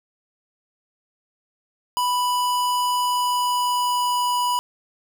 square tone with pitch glide, 988 to 982.3 Hz, B5 to B5, 0 to -10 cents, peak -20 dBFS, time 1.97-4.59 s, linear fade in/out 0 ms, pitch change -10 cents, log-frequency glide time 2.99-4.4 s, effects none

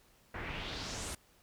pink noise with low-pass filter sweep, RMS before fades -41 dBFS, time 0.34-1.15 s, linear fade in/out 5 ms, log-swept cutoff 1700 to 10000 Hz, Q 2.5, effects pink hiss -66 dBFS RMS until 1.42 s

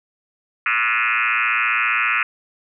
sine tone with frequency modulation, 1930 Hz, B6, 40 cents flat, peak -16 dBFS, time 0.66-2.23 s, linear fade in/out 2 ms, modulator 115 Hz, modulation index 6.2, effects none

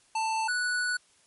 square tone pair in turn, 886 / 1476.4 Hz, A5 / F#6, +12 / -4 cents, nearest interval major sixth, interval 884 cents, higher second, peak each -27 dBFS, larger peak neither, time 0.15-0.48 / 0.48-0.97 s, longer second, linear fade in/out 5 ms, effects white hiss -63 dBFS RMS until 1.26 s + MP3 48 kbps

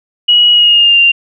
sine tone with pitch glide, 2910 to 2783 Hz, F#7 to F7, -29 to -7 cents, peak -4 dBFS, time 0.28-1.12 s, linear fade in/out 10 ms, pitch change -78 cents, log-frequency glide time 0.53-0.99 s, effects none

